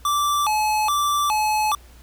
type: tone with vibrato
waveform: square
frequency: 1000 Hz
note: B5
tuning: 21 cents sharp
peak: -19 dBFS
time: 0.05-1.75 s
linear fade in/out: 2 ms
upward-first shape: square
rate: 1.2 Hz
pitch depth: 270 cents each way
effects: added 60 Hz sine -45 dBFS peak until 2.02 s + pink hiss -52 dBFS RMS until 2.02 s